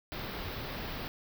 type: band-stop noise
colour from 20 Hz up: pink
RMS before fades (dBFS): -39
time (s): 0.12-1.08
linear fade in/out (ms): 0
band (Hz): 5000 to 14000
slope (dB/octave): 48
effects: none